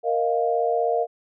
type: chord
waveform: sine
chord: Bb suspended fourth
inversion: none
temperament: equal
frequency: 466.2 / 622.3 / 698.5 Hz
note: Bb4 / Eb5 / F5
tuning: 0 / 0 / 0 cents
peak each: -23 / -26 / -23 dBFS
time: 0.03-1.07 s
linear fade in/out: 50 ms
effects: none